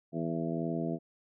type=harmonic tone with a mistuned harmonic; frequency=82.3 Hz; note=E2; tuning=2 cents flat; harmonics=2 / 3 / 4 / 5 / 6 / 7 / 8; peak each=-35 / -36 / -37 / -41 / -44 / -48 / -39 dBFS; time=0.12-0.99 s; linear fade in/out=50 ms; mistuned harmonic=8; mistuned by=+20 cents; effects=none